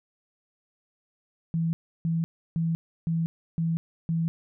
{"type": "tone bursts", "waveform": "sine", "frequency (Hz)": 164.81, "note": "E3", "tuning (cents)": 0, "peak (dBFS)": -23, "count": 6, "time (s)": [1.54, 4.28], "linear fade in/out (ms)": 0, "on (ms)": 190, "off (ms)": 320, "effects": []}